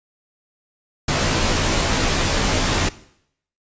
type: noise with comb filter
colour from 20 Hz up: pink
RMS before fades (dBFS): -19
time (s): 1.08-2.89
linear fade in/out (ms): 5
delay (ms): 17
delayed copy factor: -0.8
effects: noise-tail reverb RT60 0.7 s tail -18 dB re dry + resampled to 16000 Hz